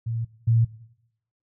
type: tone pair in turn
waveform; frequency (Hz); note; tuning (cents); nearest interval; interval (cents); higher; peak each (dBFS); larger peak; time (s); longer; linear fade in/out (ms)
sine; 114.7 / 114.7; A#2 / A#2; -28 / -28; unison; 0; neither; -25 / -16; second; 0.06-0.25 / 0.47-0.65; first; 10
effects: noise-tail reverb RT60 0.8 s tail -18 dB re dry